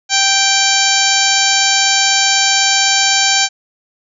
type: harmonic tone with a mistuned harmonic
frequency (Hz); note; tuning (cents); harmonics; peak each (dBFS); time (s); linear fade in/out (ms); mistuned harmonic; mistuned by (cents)
784; G5; 0; 1 / 2 / 3 / 4 / 5 / 6 / 7 / 8 / 9; -19 / -19 / -19 / -19 / -19 / -19 / -19 / -19 / -19; 0.09-3.49; 50; 6; -46
effects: none